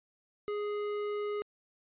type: tone with tanh clipping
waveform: triangle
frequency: 415.3 Hz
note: G#4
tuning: in tune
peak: -34 dBFS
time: 0.48-1.42 s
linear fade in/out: 0 ms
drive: 18 dB
effects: resampled to 8000 Hz